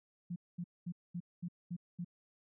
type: tone bursts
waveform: sine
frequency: 174.61 Hz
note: F3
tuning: in tune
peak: -37 dBFS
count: 7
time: 0.3-2.047 s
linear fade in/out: 10 ms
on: 61 ms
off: 220 ms
effects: none